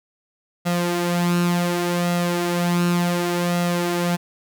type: tone with flanger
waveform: sawtooth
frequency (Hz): 174.61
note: F3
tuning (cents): 0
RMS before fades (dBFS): -21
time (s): 0.65-4.17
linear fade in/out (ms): 20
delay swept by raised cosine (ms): 1.5 to 5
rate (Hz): 0.68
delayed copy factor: +0.55
effects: none